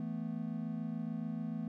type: chord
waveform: triangle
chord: E suspended fourth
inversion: none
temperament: equal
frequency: 164.81 / 220 / 246.9 Hz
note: E3 / A3 / B3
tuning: 0 / 0 / 0 cents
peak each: -39 / -37 / -40 dBFS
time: 0-1.68 s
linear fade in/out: 2 ms
effects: none

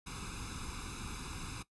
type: noise with comb filter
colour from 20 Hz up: pink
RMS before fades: -43 dBFS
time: 0.06-1.63 s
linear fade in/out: 10 ms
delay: 0.79 ms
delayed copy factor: +0.95
effects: noise-tail reverb RT60 0.1 s tail -17 dB re dry + resampled to 24000 Hz

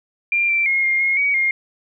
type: tone with pitch steps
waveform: sine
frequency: 2385 / 2347 / 2151 / 2123 / 2151 / 2258 / 2130 Hz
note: D7 / D7 / C7 / C7 / C7 / C#7 / C7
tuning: +26 / -2 / +47 / +25 / +47 / +31 / +30 cents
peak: -15 dBFS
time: 0.32-1.51 s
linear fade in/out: 2 ms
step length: 170 ms
effects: none

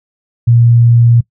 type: tone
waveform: sine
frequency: 118.1 Hz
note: A#2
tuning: 23 cents sharp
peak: -4 dBFS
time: 0.47-1.21 s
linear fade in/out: 10 ms
effects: noise-tail reverb RT60 0.1 s tail -21 dB re dry

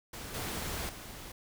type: noise with level steps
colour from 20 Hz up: pink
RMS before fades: -43 / -37 / -46 dBFS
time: 0.13-1.32 s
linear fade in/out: 5 ms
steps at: 0.34 / 0.89 s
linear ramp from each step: 2 ms
effects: none

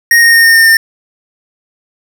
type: tone with pitch steps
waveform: square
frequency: 1864.7 / 1852.9 / 1841.2 / 1829.5 / 1817.9 / 1806.4 Hz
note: A#6 / A#6 / A#6 / A#6 / A#6 / A6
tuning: 0 / -11 / -22 / -33 / -44 / +45 cents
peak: -4 dBFS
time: 0.11-0.77 s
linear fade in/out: 2 ms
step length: 110 ms
effects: none

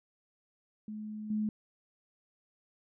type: tone with level steps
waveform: sine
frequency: 213.5 Hz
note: G#3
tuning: 48 cents sharp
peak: -38 / -29 dBFS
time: 0.88-1.49 s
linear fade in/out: 2 ms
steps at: 1.3 s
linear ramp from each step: 5 ms
effects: none

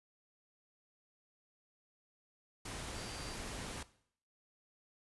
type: tone in noise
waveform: sine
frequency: 4699 Hz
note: D8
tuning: in tune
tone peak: -53 dBFS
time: 2.95-3.35 s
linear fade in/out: 5 ms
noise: pink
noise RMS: -44 dBFS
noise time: 2.65-3.83 s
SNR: -12 dB
effects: noise-tail reverb RT60 0.6 s tail -17 dB re dry + resampled to 24000 Hz

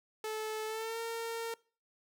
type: tone with pitch glide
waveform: sawtooth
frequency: 434.6 to 458.6 Hz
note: A4 to A#4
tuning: -21 to -28 cents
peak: -32 dBFS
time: 0.24-1.54 s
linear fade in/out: 2 ms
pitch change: +93 cents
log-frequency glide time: 0.66-0.99 s
effects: noise-tail reverb RT60 0.4 s tail -23 dB re dry

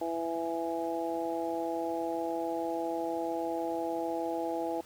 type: harmonic tone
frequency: 166.3 Hz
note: E3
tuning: 16 cents sharp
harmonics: 2 / 3 / 4 / 5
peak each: -35 / -37 / -36 / -37 dBFS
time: 0.01-4.81 s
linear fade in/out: 5 ms
effects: pink hiss -55 dBFS RMS until 4.85 s + high-pass 80 Hz 12 dB/octave

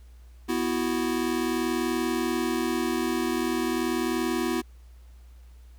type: chord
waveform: square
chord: B suspended fourth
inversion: none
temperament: equal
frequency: 246.9 / 329.6 / 370 Hz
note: B3 / E4 / F#4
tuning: 0 / 0 / 0 cents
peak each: -30 / -29 / -31 dBFS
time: 0.48-4.62 s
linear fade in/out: 20 ms
effects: added 60 Hz sine -46 dBFS peak until 5.78 s + pink hiss -64 dBFS RMS until 5.78 s

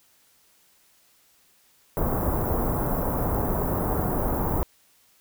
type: band-stop noise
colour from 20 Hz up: pink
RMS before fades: -25 dBFS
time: 1.97-4.63 s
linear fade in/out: 0 ms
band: 1100 to 15000 Hz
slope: 24 dB/octave
effects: white hiss -61 dBFS RMS until 5.2 s

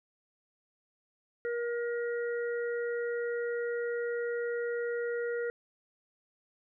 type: harmonic tone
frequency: 474.2 Hz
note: A#4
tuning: 30 cents sharp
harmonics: 1 / 3 / 4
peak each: -31 / -41 / -43 dBFS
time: 1.45-5.5 s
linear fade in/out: 0 ms
effects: none

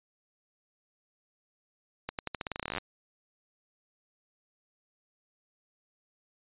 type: accelerating click train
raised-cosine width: 0.3 ms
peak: -17 dBFS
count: 19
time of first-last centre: 2.09-2.782 s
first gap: 98 ms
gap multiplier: 0.87
effects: resampled to 8000 Hz

